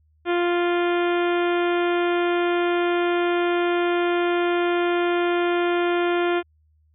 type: harmonic tone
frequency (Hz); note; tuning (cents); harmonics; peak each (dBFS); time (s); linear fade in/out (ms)
349.2; F4; 0; 1 / 2 / 3 / 4 / 5 / 6 / 7 / 8 / 9 / 10; -20 / -27 / -32 / -30 / -34 / -37 / -35 / -42 / -39 / -43; 0.25-6.43; 50
effects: added 77 Hz sine -58 dBFS peak until 6.94 s